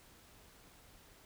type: silence
effects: pink hiss -61 dBFS RMS until 1.25 s